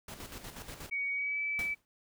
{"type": "noise with tremolo", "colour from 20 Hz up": "pink", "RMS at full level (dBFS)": -44, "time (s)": [0.08, 0.9], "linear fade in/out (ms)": 5, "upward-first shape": "square", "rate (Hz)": 8.3, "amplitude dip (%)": 55}
{"type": "tone with pitch glide", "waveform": "sine", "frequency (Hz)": [2246, 2305], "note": ["C#7", "D7"], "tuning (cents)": [22, -33], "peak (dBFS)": -31, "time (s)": [0.91, 1.75], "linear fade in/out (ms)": 20, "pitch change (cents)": 45, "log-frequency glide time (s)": [1.12, 1.4]}
{"type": "noise with exponential decay", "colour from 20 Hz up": "pink", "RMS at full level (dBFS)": -40, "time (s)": [1.59, 1.85], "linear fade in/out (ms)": 0, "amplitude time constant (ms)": 55}
{"effects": []}